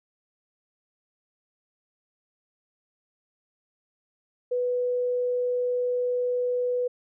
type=tone; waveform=sine; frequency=493.9 Hz; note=B4; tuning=in tune; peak=-23 dBFS; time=4.51-6.88 s; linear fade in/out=10 ms; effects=none